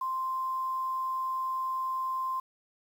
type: tone with quantisation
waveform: sine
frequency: 1045 Hz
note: C6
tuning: 2 cents flat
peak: -29 dBFS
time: 0.01-2.4 s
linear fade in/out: 5 ms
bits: 9
effects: none